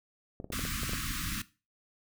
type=clicks; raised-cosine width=2 ms; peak=-26 dBFS; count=9; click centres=0.401 / 0.444 / 0.503 / 0.534 / 0.593 / 0.652 / 0.833 / 0.894 / 0.934 s
type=band-stop noise; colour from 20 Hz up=pink; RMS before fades=-35 dBFS; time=0.52-1.42 s; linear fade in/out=5 ms; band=310 to 1100 Hz; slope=96 dB/octave
effects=noise-tail reverb RT60 0.3 s tail -17 dB re dry